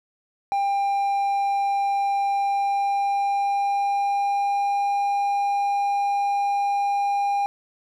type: tone with pitch glide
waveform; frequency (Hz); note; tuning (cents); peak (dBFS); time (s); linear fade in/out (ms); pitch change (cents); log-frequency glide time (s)
triangle; 797 to 804.9; G5 to G5; +28 to +46; -18; 0.52-7.46; 0; +18; 2.33-4.92
effects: none